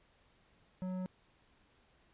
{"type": "tone with tanh clipping", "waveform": "sine", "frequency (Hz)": 184.6, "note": "F#3", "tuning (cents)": -4, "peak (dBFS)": -38, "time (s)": [0.82, 1.06], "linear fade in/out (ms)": 0, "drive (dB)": 12, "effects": ["pink hiss -69 dBFS RMS until 2.13 s", "resampled to 8000 Hz"]}